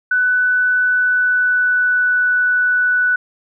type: tone with pitch glide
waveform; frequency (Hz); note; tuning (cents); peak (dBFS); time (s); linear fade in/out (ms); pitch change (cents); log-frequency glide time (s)
sine; 1494 to 1484.5; F#6 to F#6; +16 to +5; -12; 0.11-3.16; 5; -11; 0.82-2.28
effects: none